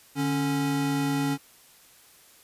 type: tone pair together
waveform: square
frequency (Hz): 147.09 / 277.2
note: D3 / C#4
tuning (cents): +3 / 0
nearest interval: major seventh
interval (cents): 1097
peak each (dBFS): -30 / -26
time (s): 0.15-1.38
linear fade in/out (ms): 50
effects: white hiss -55 dBFS RMS until 2.43 s + resampled to 32000 Hz